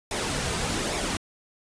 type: noise with flanger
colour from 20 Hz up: pink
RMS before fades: -28 dBFS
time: 0.11-1.17 s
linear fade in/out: 2 ms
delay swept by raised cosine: 0.65 to 3.65 ms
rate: 1.2 Hz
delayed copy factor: -0.5
effects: resampled to 22050 Hz